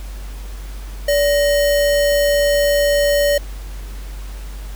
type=tone with sample-and-hold; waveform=sine; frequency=576 Hz; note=D5; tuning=34 cents flat; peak=-12 dBFS; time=1.08-3.38 s; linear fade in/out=5 ms; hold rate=2450 Hz; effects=added 48 Hz sine -27 dBFS peak until 4.75 s + pink hiss -41 dBFS RMS until 4.75 s